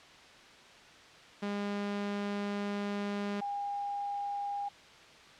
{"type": "tone pair in turn", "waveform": ["sawtooth", "sine"], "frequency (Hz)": [203.2, 809.1], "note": ["G#3", "G#5"], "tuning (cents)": [-38, -45], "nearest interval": "2 octaves", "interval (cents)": 2393, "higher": "second", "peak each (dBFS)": [-29, -33], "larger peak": "first", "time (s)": [[1.42, 3.41], [3.41, 4.69]], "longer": "first", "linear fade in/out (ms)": 10, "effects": ["white hiss -54 dBFS RMS until 5.39 s", "low-pass 4000 Hz 12 dB/octave"]}